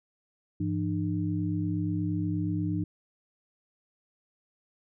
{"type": "tone cluster", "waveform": "sine", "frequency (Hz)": [100.6, 169, 302.1], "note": ["G2", "E3", "D4"], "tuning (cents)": [45, 43, 49], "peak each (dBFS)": -31, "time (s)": [0.6, 2.84], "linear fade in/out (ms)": 5, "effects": []}